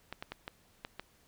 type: clicks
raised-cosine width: 0.3 ms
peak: -23 dBFS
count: 6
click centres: 0.126 / 0.225 / 0.32 / 0.479 / 0.849 / 0.996 s
effects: pink hiss -66 dBFS RMS until 1.27 s